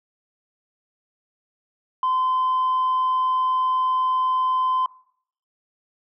sine tone, 1028 Hz, C6, 31 cents flat, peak -17 dBFS, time 2.03-4.86 s, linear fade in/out 2 ms, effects noise-tail reverb RT60 0.6 s tail -20 dB re dry + tanh soft clip ceiling -16 dBFS

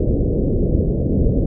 pink low-pass noise, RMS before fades -17 dBFS, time 0-1.46 s, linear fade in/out 5 ms, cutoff 530 Hz, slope 48 dB/octave, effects none

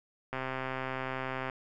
click train, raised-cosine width 0.5 ms, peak -20 dBFS, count 154, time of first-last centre 0.33-1.498 s, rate 131 Hz, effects none

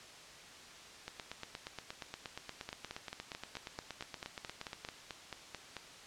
two click trains, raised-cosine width 0.2 ms, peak -24 / -24 dBFS, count 33 / 15, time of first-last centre 1.08-4.849 / 2.69-5.767 s, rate 8.49 / 4.55 Hz, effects white hiss -53 dBFS RMS until 6.06 s + low-pass 6000 Hz 12 dB/octave

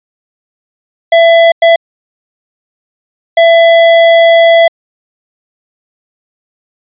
square tone bursts at uneven times, 668 Hz, E5, 23 cents sharp, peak -3 dBFS, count 3, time 1.12-1.52 / 1.62-1.76 / 3.37-4.68 s, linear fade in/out 5 ms, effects resampled to 8000 Hz

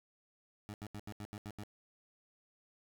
20% pulse tone bursts, 103.83 Hz, G#2, in tune, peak -38 dBFS, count 8, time 0.69-1.635 s, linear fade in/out 0 ms, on 49 ms, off 79 ms, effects none

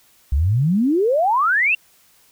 sine exponential sweep, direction up, 63 to 2794 Hz, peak -14 dBFS, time 0.32-1.75 s, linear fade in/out 5 ms, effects white hiss -55 dBFS RMS until 2.31 s

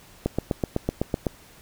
click train, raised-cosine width 2 ms, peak -9 dBFS, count 9, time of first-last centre 0.26-1.268 s, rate 7.94 Hz, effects pink hiss -51 dBFS RMS until 1.61 s

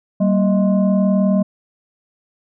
sine tone with frequency modulation, 193.8 Hz, G3, 20 cents flat, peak -12 dBFS, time 0.2-1.43 s, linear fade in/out 10 ms, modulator 427 Hz, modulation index 0.76, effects none

